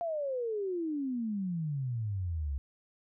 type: exponential sweep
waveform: sine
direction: down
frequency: 699 to 66.5 Hz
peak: -31 dBFS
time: 0.01-2.58 s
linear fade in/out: 0 ms
effects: none